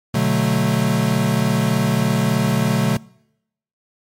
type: chord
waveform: square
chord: B minor seventh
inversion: none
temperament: equal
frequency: 123.47 / 146.83 / 185 / 220 Hz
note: B2 / D3 / F#3 / A3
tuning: 0 / 0 / 0 / 0 cents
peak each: -22 dBFS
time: 0.14-2.97 s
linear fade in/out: 5 ms
effects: noise-tail reverb RT60 0.8 s tail -24 dB re dry + MP3 64 kbps